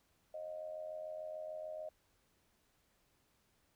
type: tone with amplitude modulation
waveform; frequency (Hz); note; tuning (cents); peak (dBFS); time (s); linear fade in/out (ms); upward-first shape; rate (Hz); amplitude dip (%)
sine; 622.3; D#5; 0; -39; 0.34-1.89; 5; sine; 86.8; 65
effects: pink hiss -75 dBFS RMS until 3.75 s